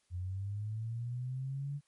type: linear sweep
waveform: sine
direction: up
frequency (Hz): 87.31 to 145.1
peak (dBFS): -35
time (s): 0.1-1.81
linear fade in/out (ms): 50
effects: white hiss -75 dBFS RMS until 1.87 s + MP3 48 kbps